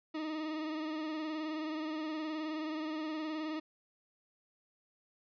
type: tone with vibrato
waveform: 40% pulse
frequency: 311.1 Hz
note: D#4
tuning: in tune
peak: -35 dBFS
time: 0.14-3.6 s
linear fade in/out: 10 ms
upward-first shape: triangle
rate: 19 Hz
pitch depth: 51 cents each way
effects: resampled to 11025 Hz + 12-bit